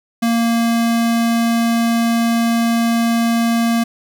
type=tone; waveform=square; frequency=231.7 Hz; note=A#3; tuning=10 cents flat; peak=-14 dBFS; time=0.22-3.84 s; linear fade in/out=10 ms; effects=none